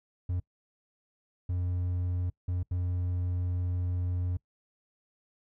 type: tone bursts at uneven times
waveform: triangle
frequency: 89.4 Hz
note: F2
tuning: 41 cents sharp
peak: -26 dBFS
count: 4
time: 0.29-0.4 / 1.49-2.3 / 2.48-2.63 / 2.71-4.37 s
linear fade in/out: 5 ms
effects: noise-tail reverb RT60 0.1 s tail -23 dB re dry